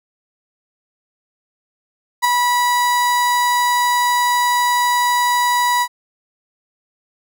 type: tone with ADSR envelope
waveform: 35% pulse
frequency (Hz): 976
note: B5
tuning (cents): -21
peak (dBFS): -8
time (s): 2.22-5.88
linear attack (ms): 27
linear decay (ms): 7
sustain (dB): -4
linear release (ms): 63
effects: none